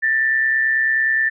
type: tone pair together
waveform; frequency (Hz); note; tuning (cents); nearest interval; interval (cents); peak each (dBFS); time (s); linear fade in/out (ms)
sine; 1776 / 1905.4; A6 / A#6; +16 / +37; minor second; 121; -15 / -26; 0.02-1.3; 20
effects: none